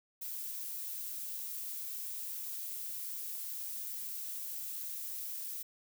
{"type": "noise", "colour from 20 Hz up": "violet", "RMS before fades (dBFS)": -41, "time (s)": [0.21, 5.63], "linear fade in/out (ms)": 10, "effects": []}